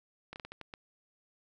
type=slowing click train; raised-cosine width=0.3 ms; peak=-27 dBFS; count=7; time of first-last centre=0.33-0.739 s; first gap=29 ms; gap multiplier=1.34; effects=none